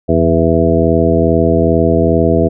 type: harmonic tone with a mistuned harmonic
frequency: 82.41 Hz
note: E2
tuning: in tune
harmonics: 1 / 2 / 3 / 4 / 5 / 6 / 8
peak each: -16 / -16 / -16 / -16 / -16 / -16 / -16 dBFS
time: 0.08-2.49 s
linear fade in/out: 20 ms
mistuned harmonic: 1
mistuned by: +48 cents
effects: none